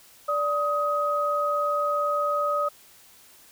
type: tone pair together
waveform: sine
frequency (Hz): 584 / 1258.4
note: D5 / D#6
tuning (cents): -10 / +19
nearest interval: octave + minor second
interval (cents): 1329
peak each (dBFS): -26 / -24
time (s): 0.28-2.69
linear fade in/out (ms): 10
effects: white hiss -53 dBFS RMS until 3.51 s